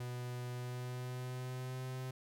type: tone with pitch glide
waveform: 45% pulse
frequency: 123.47 to 129.16 Hz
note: B2 to C3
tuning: 0 to -22 cents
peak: -40 dBFS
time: 0-2.11 s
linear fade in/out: 5 ms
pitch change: +78 cents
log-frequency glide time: 0.53-1.93 s
effects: none